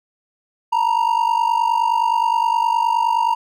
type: ring-modulated tone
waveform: triangle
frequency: 932.3 Hz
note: A#5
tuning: in tune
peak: -10 dBFS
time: 0.72-3.35 s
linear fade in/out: 10 ms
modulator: 24.8 Hz
effects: none